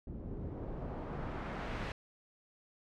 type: noise with low-pass filter sweep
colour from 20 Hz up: pink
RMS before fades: -41 dBFS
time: 0.07-1.92 s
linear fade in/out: 2 ms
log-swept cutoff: 260 to 2800 Hz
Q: 0.82
effects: none